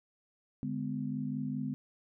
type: chord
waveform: sine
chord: G# diminished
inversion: second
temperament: equal with one note detuned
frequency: 146.83 / 207.7 / 252.4 Hz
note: D3 / G#3 / B3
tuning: 0 / 0 / +38 cents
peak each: -38 / -38 / -36 dBFS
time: 0.63-1.74 s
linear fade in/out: 0 ms
effects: none